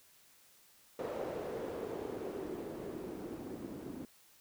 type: noise with low-pass filter sweep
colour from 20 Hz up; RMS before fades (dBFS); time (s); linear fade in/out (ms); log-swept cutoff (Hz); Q
blue; -42; 0.99-4.05; 2; 520 to 270; 2.6
effects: white hiss -64 dBFS RMS until 4.4 s